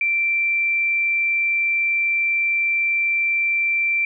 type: tone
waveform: sine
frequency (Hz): 2349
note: D7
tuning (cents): 0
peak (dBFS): -17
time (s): 0.01-4.05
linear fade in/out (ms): 2
effects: none